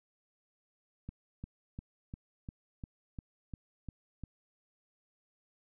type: click train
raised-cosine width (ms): 5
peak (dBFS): -29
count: 10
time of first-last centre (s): 1.09-4.237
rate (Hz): 2.86
effects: none